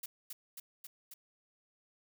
blue noise with echo, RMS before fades -42 dBFS, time 0.03-0.06 s, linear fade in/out 5 ms, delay 270 ms, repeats 4, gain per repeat -2 dB, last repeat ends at 1.14 s, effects none

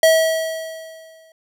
square tone with exponential decay, 645 Hz, E5, 38 cents flat, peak -9 dBFS, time 0.03-1.32 s, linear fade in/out 2 ms, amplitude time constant 280 ms, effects none

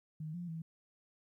sine tone with pitch steps, 155.7 / 175 / 162.7 Hz, D#3 / F3 / E3, +2 / +4 / -22 cents, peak -39 dBFS, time 0.2-0.62 s, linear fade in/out 5 ms, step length 140 ms, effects 13-bit

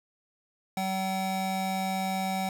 square tone pair together, 190.3 / 761.2 Hz, F#3 / F#5, +49 / +49 cents, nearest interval 2 octaves, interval 2400 cents, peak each -32 / -31 dBFS, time 0.77-2.49 s, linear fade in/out 2 ms, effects none

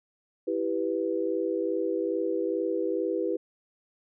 sine chord, E minor, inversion none, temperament equal, 329.6 / 392 / 493.9 Hz, E4 / G4 / B4, 0 / 0 / 0 cents, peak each -30 dBFS, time 0.47-3.37 s, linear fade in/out 10 ms, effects none

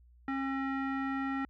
square tone with low-pass filter, 270.1 Hz, C#4, 45 cents flat, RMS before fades -34 dBFS, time 0.28-1.45 s, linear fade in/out 2 ms, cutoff 1700 Hz, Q 3.5, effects added 60 Hz sine -57 dBFS peak until 1.49 s

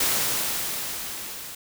white noise with level ramp, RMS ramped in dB -22 to -38 dBFS, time 0-1.55 s, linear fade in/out 5 ms, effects none

